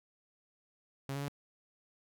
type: tone with pitch steps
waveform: sawtooth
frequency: 137.1 / 140.7 / 142.5 Hz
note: C#3 / C#3 / C#3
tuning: -19 / +26 / +48 cents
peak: -32 dBFS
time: 1.09-1.282 s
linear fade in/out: 0 ms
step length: 64 ms
effects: none